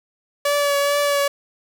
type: tone with vibrato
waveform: sawtooth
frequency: 572 Hz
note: D5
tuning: 46 cents flat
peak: -13 dBFS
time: 0.45-1.28 s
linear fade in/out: 5 ms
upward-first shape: triangle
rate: 2.3 Hz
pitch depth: 23 cents each way
effects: 8-bit